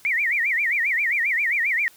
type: tone with vibrato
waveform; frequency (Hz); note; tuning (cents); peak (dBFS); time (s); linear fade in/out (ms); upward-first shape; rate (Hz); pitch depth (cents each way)
sine; 2093; C7; 0; -19; 0.05-1.88; 0; sine; 7.5; 240
effects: white hiss -52 dBFS RMS until 1.96 s